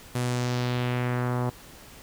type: tone with low-pass filter sweep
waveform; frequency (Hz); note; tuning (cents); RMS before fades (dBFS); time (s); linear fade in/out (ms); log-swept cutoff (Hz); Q
sawtooth; 123.47; B2; 0; -27; 0.15-1.5; 5; 11000 to 950; 1.6
effects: pink hiss -48 dBFS RMS until 2.02 s